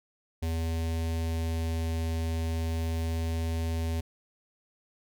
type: tone with notch filter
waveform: square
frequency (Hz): 81.8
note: E2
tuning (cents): -13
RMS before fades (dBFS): -30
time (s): 0.42-4.01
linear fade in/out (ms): 10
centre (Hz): 1300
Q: 1.5
effects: none